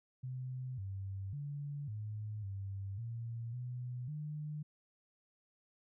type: tone with pitch steps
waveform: sine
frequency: 128.1 / 97.1 / 143.7 / 106.5 / 98 / 116 / 123.9 / 150.5 Hz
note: C3 / G2 / D3 / G#2 / G2 / A#2 / B2 / D3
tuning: -36 / -16 / -37 / +44 / 0 / -8 / +6 / +43 cents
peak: -39 dBFS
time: 0.23-4.63 s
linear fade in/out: 10 ms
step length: 550 ms
effects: none